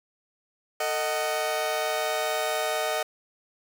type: chord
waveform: sawtooth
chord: D# diminished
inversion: second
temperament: just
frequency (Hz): 448 / 622.3 / 746.7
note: A4 / D#5 / F#5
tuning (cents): +31 / 0 / +16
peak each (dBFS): -29 / -24 / -27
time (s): 0.8-3.03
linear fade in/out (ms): 5
effects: none